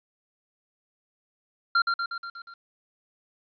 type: tone with echo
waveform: square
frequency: 1382 Hz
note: F6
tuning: 19 cents flat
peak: -19 dBFS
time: 1.75-1.82 s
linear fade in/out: 5 ms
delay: 120 ms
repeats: 6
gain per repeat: -4 dB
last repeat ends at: 2.54 s
effects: resampled to 11025 Hz + 10-bit